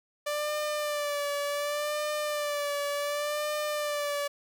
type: tone with vibrato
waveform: sawtooth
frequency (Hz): 587.3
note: D5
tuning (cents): 0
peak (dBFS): -25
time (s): 0.26-4.28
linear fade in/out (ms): 10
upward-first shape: sine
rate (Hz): 0.68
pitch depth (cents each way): 40
effects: 11-bit